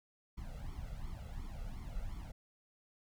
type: noise with flanger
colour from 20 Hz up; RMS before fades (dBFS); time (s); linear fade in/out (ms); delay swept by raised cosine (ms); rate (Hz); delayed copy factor
brown; -43; 0.37-2.32; 10; 0.9 to 1.51; 2.8; +1
effects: none